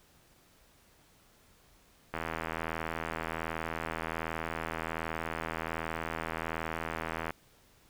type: click train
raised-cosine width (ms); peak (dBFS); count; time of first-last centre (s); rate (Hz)
0.5; -19; 421; 2.14-7.306; 81.3
effects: pink hiss -63 dBFS RMS until 7.89 s